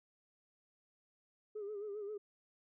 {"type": "tone with vibrato", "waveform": "sine", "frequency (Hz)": 413.6, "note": "G#4", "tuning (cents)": -7, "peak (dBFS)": -39, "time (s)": [1.55, 2.18], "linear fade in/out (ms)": 10, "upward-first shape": "sine", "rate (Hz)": 7.5, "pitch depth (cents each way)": 71, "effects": ["tanh soft clip ceiling -37 dBFS"]}